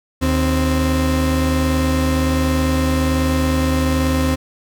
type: tone pair together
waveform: 35% pulse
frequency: 77.78 / 261.6 Hz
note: D#2 / C4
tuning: 0 / 0 cents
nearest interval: octave + major sixth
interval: 2100 cents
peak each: -16 dBFS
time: 0.21-4.36 s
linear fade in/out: 20 ms
effects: none